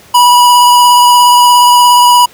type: tone with vibrato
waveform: square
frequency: 976 Hz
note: B5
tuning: 21 cents flat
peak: -3 dBFS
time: 0.14-2.26 s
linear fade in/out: 10 ms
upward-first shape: sine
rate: 17 Hz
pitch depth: 13 cents each way
effects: pink hiss -39 dBFS RMS until 2.33 s + high-pass 100 Hz 12 dB/octave